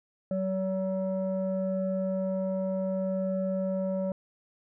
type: tone pair together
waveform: sine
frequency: 189.55 / 568 Hz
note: F#3 / C#5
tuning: +42 / +42 cents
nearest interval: octave + perfect fifth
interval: 1900 cents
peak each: -28 dBFS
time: 0.31-4.12 s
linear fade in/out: 2 ms
effects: tanh soft clip ceiling -23 dBFS